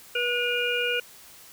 harmonic tone with a mistuned harmonic, 484.6 Hz, B4, 33 cents flat, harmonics 1 / 3 / 5 / 6, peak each -29 / -29 / -29 / -29 dBFS, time 0.15-1 s, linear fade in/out 5 ms, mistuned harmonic 6, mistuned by -39 cents, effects white hiss -49 dBFS RMS until 1.52 s

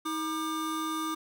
square tone pair together, 317.9 / 1200.2 Hz, D#4 / D6, +37 / +37 cents, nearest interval octave + major seventh, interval 2300 cents, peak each -34 / -34 dBFS, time 0.05-1.15 s, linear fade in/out 10 ms, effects none

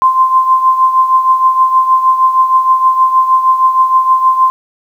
sine tone with tremolo, 1042 Hz, C6, 7 cents flat, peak -3 dBFS, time 0.02-4.5 s, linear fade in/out 0 ms, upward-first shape triangle, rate 6.4 Hz, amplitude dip 70%, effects 7-bit

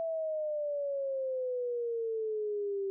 sine exponential sweep, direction down, 663 to 388.2 Hz, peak -31 dBFS, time 0-2.9 s, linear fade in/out 0 ms, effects none

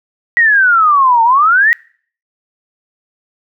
sine exponential two-way sweep, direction down then up, 1932 to 895 to 1932 Hz, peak -6 dBFS, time 0.37-1.73 s, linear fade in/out 0 ms, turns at 1.23 s, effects noise-tail reverb RT60 0.5 s tail -25 dB re dry

